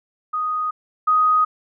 sine tone pair in turn, 1244.5 / 1250.3 Hz, D#6 / D#6, 0 / +8 cents, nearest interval unison, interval 8 cents, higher second, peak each -20 / -13 dBFS, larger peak second, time 0.33-0.71 / 1.07-1.45 s, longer neither, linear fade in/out 10 ms, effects none

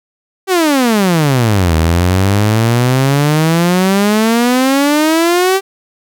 sawtooth exponential two-way sweep, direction down then up, 392 to 78.9 to 392 Hz, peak -5 dBFS, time 0.47-5.61 s, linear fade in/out 50 ms, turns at 1.75 s, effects none

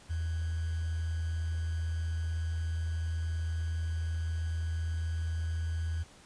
sine tone with sample-and-hold, 82 Hz, E2, 9 cents flat, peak -30 dBFS, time 0.09-6.04 s, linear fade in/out 20 ms, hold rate 1575 Hz, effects pink hiss -56 dBFS RMS until 6.25 s + resampled to 22050 Hz

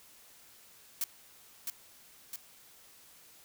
blue noise with echo, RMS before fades -32 dBFS, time 1.01-1.04 s, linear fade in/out 2 ms, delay 660 ms, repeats 2, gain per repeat -4 dB, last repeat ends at 2.36 s, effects white hiss -58 dBFS RMS until 3.44 s

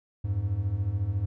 triangle beating tone pair, 88.3 / 102.3 Hz, F2 / G#2, +20 / -26 cents, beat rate 14 Hz, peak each -29 / -25 dBFS, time 0.24-1.26 s, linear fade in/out 10 ms, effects none

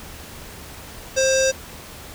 square tone with low-pass filter, 530 Hz, C5, 22 cents sharp, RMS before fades -18 dBFS, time 1.16-1.52 s, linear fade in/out 20 ms, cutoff 6300 Hz, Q 5.9, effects added 75 Hz sine -46 dBFS peak until 2.14 s + pink hiss -39 dBFS RMS until 2.14 s

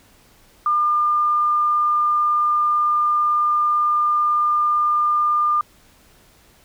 sine tone, 1203 Hz, D6, 41 cents sharp, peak -15 dBFS, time 0.66-5.61 s, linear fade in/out 2 ms, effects pink hiss -53 dBFS RMS until 6.64 s

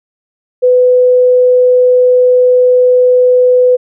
sine tone, 500 Hz, B4, 21 cents sharp, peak -4 dBFS, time 0.62-3.77 s, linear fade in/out 20 ms, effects none

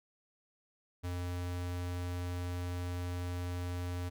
square tone, 88.8 Hz, F2, 29 cents sharp, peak -36 dBFS, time 1.03-4.1 s, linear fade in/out 20 ms, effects none

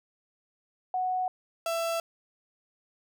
sine / 35% pulse tone pair in turn, 739 / 666.5 Hz, F#5 / E5, -2 / +19 cents, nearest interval major second, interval 179 cents, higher first, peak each -26 dBFS, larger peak neither, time 0.94-1.28 / 1.66-2 s, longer neither, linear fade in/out 2 ms, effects none

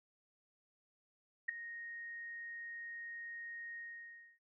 sine tone with ADSR envelope, 1864.7 Hz, A#6, in tune, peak -29 dBFS, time 1.48-4.39 s, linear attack 12 ms, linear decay 4 ms, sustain -15 dB, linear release 620 ms, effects none

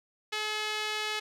sawtooth tone with band-pass filter, 427.1 Hz, G#4, 48 cents sharp, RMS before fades -33 dBFS, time 0.32-1.2 s, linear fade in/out 10 ms, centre 3100 Hz, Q 1.1, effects none

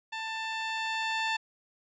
15% pulse tone with level ramp, 888 Hz, A5, 16 cents sharp, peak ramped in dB -28 to -21 dBFS, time 0.12-1.37 s, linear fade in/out 10 ms, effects resampled to 16000 Hz

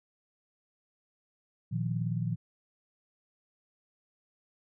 sine chord, Bb suspended fourth, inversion none, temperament just, 116.54 / 155.39 / 174.81 Hz, Bb2 / Eb3 / F3, 0 / -2 / +2 cents, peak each -32 / -34 / -34 dBFS, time 1.71-2.36 s, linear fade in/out 20 ms, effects none

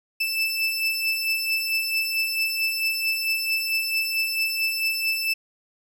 30% pulse beating tone pair, 2637 / 2641.5 Hz, E7 / E7, 0 / +3 cents, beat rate 4.5 Hz, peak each -26 / -21 dBFS, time 0.2-5.34 s, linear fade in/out 10 ms, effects none

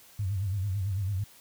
sine tone with vibrato, 97.7 Hz, G2, 5 cents flat, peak -27 dBFS, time 0.19-1.24 s, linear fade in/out 5 ms, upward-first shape sine, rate 9 Hz, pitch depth 120 cents each way, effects white hiss -55 dBFS RMS until 1.4 s

